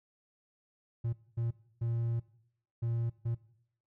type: tone bursts at uneven times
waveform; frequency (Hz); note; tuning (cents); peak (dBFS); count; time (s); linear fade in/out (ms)
triangle; 116.54; A#2; 0; -28; 5; 1.04-1.13 / 1.37-1.51 / 1.81-2.2 / 2.82-3.1 / 3.25-3.35; 10
effects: noise-tail reverb RT60 0.7 s tail -19 dB re dry